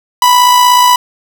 45% pulse tone with amplitude modulation, 987.8 Hz, B5, in tune, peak -3 dBFS, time 0.22-0.96 s, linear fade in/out 2 ms, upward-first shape sine, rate 56.6 Hz, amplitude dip 35%, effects none

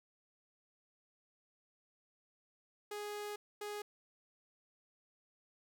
sawtooth tone bursts at uneven times, 415.3 Hz, G#4, in tune, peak -37 dBFS, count 2, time 2.91-3.36 / 3.61-3.82 s, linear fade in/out 5 ms, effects none

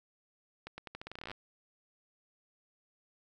accelerating click train, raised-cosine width 0.3 ms, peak -27 dBFS, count 17, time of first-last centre 0.67-1.315 s, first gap 110 ms, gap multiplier 0.84, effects none

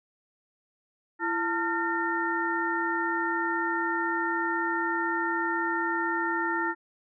sine tone cluster, 337.1 / 896 / 1383 / 1818 Hz, E4 / A5 / F6 / A#6, +39 / +31 / -17 / -44 cents, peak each -31 dBFS, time 1.19-6.75 s, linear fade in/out 50 ms, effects none

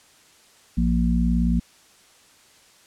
harmonic tone, 58.6 Hz, A#1, 10 cents sharp, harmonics 1 / 3 / 4, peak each -21 / -22 / -23 dBFS, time 0.77-1.6 s, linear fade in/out 10 ms, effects white hiss -54 dBFS RMS until 2.86 s + low-pass 9000 Hz 12 dB/octave

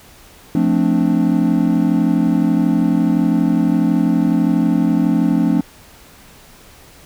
triangle chord, D minor seventh, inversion first, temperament equal, 174.61 / 220 / 261.6 / 293.7 Hz, F3 / A3 / C4 / D4, 0 / 0 / 0 / 0 cents, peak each -16 dBFS, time 0.55-5.61 s, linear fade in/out 2 ms, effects pink hiss -44 dBFS RMS until 7.05 s

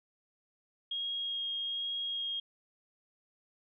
sine tone with vibrato, 3263 Hz, G#7, 31 cents flat, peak -33 dBFS, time 0.91-2.4 s, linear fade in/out 5 ms, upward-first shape sine, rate 1.2 Hz, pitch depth 8 cents each way, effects none

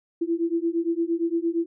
sine beating tone pair, 331 / 339.7 Hz, E4 / F4, +7 / -48 cents, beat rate 8.7 Hz, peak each -25 dBFS, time 0.21-1.66 s, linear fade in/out 10 ms, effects none

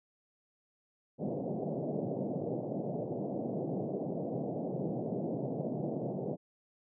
pink band-pass noise, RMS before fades -36 dBFS, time 1.18-6.37 s, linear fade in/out 50 ms, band 130 to 690 Hz, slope 48 dB/octave, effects none

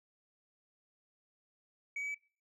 sine tone with pitch steps, 2265 / 2279 / 2294 Hz, C#7 / C#7 / D7, +37 / +47 / -41 cents, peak -33 dBFS, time 1.96-2.146 s, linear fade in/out 5 ms, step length 62 ms, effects noise-tail reverb RT60 0.4 s tail -23 dB re dry + tanh soft clip ceiling -35 dBFS

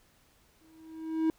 triangle tone with exponential growth, 320.3 Hz, E4, 50 cents flat, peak -20 dBFS, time 0.61-1.3 s, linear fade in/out 1 ms, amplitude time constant 150 ms, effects pink hiss -65 dBFS RMS until 1.38 s

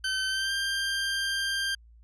20% pulse tone with pitch glide, 1536 to 1586.5 Hz, G6 to G6, -36 to +20 cents, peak -22 dBFS, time 0.04-1.75 s, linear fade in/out 5 ms, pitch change +56 cents, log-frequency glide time 0.28-0.52 s, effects added 57 Hz sine -51 dBFS peak until 2.03 s + resampled to 24000 Hz

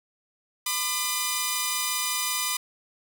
5% pulse tone pair together, 1005.9 / 1202 Hz, B5 / D6, +31 / +40 cents, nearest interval minor third, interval 309 cents, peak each -16 dBFS, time 0.66-2.57 s, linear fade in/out 5 ms, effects none

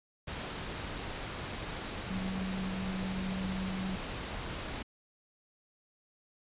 sine tone in noise, 188.6 Hz, F#3, 33 cents sharp, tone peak -34 dBFS, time 2.1-3.96 s, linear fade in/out 10 ms, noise pink, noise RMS -39 dBFS, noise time 0.27-4.83 s, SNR +2 dB, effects resampled to 8000 Hz

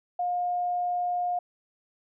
sine tone, 712 Hz, F5, 33 cents sharp, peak -25 dBFS, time 0.19-1.39 s, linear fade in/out 5 ms, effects none

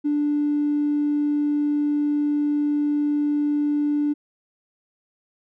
triangle tone with tanh clipping, 293.7 Hz, D4, in tune, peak -18 dBFS, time 0.04-4.14 s, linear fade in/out 20 ms, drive 1 dB, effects none

